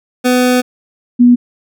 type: tone pair in turn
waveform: 25% pulse / sine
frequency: 250 / 243.6 Hz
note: B3 / B3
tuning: +21 / -24 cents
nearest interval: unison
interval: 45 cents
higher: first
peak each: -5 / -3 dBFS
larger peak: second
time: 0.24-0.62 / 1.19-1.36 s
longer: first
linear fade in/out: 20 ms
effects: none